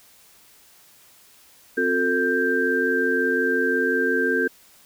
sine tone cluster, 263.6 / 361.7 / 447.3 / 1576 Hz, C4 / F#4 / A4 / G6, +13 / -39 / +28 / +9 cents, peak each -26 / -26 / -24 / -22 dBFS, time 1.77-4.48 s, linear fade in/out 10 ms, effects white hiss -53 dBFS RMS until 4.85 s

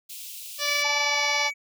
white high-pass noise, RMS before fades -39 dBFS, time 0.09-0.83 s, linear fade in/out 10 ms, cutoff 2500 Hz, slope 48 dB/octave
harmonic tone, 582 Hz, D5, 16 cents flat, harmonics 1 / 2 / 3 / 4 / 5 / 6 / 7 / 8 / 9 / 10, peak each -34 / -34 / -34 / -34 / -34 / -34 / -34 / -34 / -34 / -34 dBFS, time 0.58-1.51 s, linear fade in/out 50 ms
triangle tone with pitch glide, 2300 to 2268 Hz, D7 to C#7, -37 to +39 cents, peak -24 dBFS, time 0.64-1.54 s, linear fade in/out 50 ms, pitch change -24 cents, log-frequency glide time 1-1.23 s
triangle tone with tremolo, 868 Hz, A5, 24 cents flat, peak -26 dBFS, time 0.84-1.5 s, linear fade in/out 10 ms, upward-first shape sine, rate 18 Hz, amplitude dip 60%
effects none

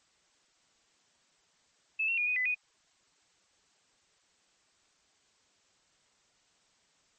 sine tone with pitch steps, 2614 / 2723 / 2440 / 2488 / 2007 / 2478 Hz, E7 / F7 / D#7 / D#7 / B6 / D#7, -15 / -44 / -34 / -1 / +27 / -8 cents, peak -27 dBFS, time 1.99-2.548 s, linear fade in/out 10 ms, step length 93 ms, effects white hiss -69 dBFS RMS until 7.18 s + MP3 32 kbps

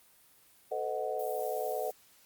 sine chord, A diminished seventh, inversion none, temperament equal with one note detuned, 440 / 510.1 / 622.3 / 740 Hz, A4 / C5 / Eb5 / Gb5, 0 / -44 / 0 / 0 cents, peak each -37 dBFS, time 0.71-1.91 s, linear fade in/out 10 ms
violet noise, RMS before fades -47 dBFS, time 1.19-1.92 s, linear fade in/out 5 ms
effects white hiss -62 dBFS RMS until 2.25 s + Opus 32 kbps

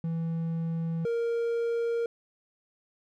triangle tone pair in turn, 164.81 / 466.2 Hz, E3 / A#4, 0 / 0 cents, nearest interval octave + tritone, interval 1800 cents, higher second, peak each -26 / -24 dBFS, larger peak second, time 0.04-1.05 / 1.05-2.06 s, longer neither, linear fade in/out 2 ms, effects none

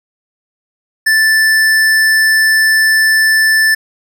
sine tone with hard clipping, 1760 Hz, A6, in tune, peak -9 dBFS, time 1.06-3.75 s, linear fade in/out 10 ms, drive 15 dB, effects none

